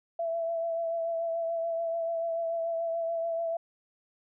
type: tone with vibrato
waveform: sine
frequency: 666 Hz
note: E5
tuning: 18 cents sharp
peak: -28 dBFS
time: 0.19-3.57 s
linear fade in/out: 5 ms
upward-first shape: triangle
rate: 6.9 Hz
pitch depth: 29 cents each way
effects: none